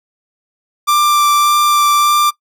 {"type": "tone with vibrato", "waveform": "45% pulse", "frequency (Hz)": 1180, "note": "D6", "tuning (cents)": 8, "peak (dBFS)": -9, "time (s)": [0.87, 2.31], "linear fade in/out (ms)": 20, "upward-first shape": "sine", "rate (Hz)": 1.7, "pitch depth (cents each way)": 9, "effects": ["noise-tail reverb RT60 0.1 s tail -20 dB re dry"]}